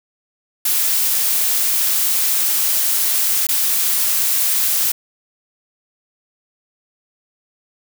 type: noise with dropouts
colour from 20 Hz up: blue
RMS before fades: -17 dBFS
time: 0.65-4.92 s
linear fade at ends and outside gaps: 5 ms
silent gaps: 3.469-3.488 s
effects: none